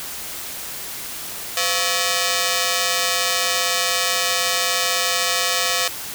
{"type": "ring-modulated tone", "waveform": "5% pulse", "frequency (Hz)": 604, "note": "D5", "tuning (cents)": 48, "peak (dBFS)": -4, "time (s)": [1.57, 5.88], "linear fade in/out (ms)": 2, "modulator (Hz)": 93.3, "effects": ["white hiss -31 dBFS RMS until 6.14 s"]}